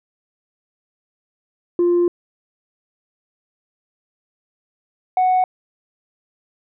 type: tone pair in turn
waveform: sine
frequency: 349.2 / 739.9 Hz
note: F4 / F#5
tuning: 0 / 0 cents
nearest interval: octave + minor second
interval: 1300 cents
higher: second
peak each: -11 dBFS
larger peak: neither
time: 1.79-2.08 / 5.17-5.44 s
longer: first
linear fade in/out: 2 ms
effects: tanh soft clip ceiling -11 dBFS